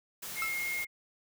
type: noise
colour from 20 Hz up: white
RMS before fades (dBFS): -41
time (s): 0.22-0.85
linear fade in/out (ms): 10
type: tone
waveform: sine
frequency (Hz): 2142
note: C7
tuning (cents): +40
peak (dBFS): -32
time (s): 0.35-0.87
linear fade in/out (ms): 50
type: tone with exponential decay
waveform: 40% pulse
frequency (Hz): 1318.5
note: E6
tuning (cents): 0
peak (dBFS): -30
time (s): 0.42-0.58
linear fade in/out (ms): 1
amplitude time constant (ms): 33
effects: none